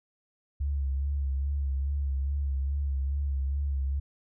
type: tone with vibrato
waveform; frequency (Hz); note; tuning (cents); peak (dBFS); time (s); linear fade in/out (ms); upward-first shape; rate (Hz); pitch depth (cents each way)
sine; 69.3; C#2; 0; -26; 0.6-4; 10; sine; 2.4; 49
effects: none